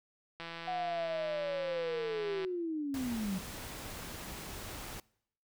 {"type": "click train", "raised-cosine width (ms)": 0.3, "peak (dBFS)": -27, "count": 343, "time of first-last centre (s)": [0.4, 2.448], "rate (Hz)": 167}
{"type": "linear sweep", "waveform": "sine", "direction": "down", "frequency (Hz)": [740, 180.3], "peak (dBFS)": -33, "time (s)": [0.67, 3.39], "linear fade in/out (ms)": 10}
{"type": "noise", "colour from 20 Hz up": "pink", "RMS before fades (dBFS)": -44, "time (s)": [2.94, 5], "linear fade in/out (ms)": 2}
{"effects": ["noise-tail reverb RT60 0.7 s tail -24 dB re dry"]}